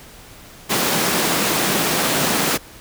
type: high-pass noise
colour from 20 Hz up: pink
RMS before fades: -19 dBFS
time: 0.69-2.58 s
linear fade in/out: 20 ms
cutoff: 160 Hz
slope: 24 dB/octave
effects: pink hiss -42 dBFS RMS until 2.8 s